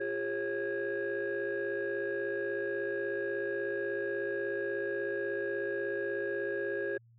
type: tone cluster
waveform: sine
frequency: 349.4 / 405.8 / 543 / 1645 Hz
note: F4 / G#4 / C#5 / G#6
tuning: +1 / -40 / -36 / -17 cents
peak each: -38 / -34 / -37 / -37 dBFS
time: 0-6.98 s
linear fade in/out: 10 ms
effects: tanh soft clip ceiling -25 dBFS + added 116 Hz sine -58 dBFS peak until 7.18 s